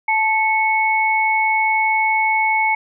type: tone pair together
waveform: sine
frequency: 875.2 / 2204 Hz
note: A5 / C#7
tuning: -9 / -11 cents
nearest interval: octave + major third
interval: 1598 cents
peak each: -17 dBFS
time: 0.08-2.75 s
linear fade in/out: 5 ms
effects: none